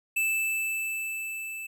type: tone with level ramp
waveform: square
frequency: 2637 Hz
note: E7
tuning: in tune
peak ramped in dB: -24 to -36 dBFS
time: 0.16-1.67 s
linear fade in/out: 10 ms
effects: none